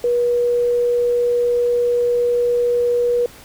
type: tone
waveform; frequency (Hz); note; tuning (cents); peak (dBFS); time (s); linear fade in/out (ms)
sine; 482.5; B4; -40; -14; 0.04-3.26; 2
effects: pink hiss -42 dBFS RMS until 3.44 s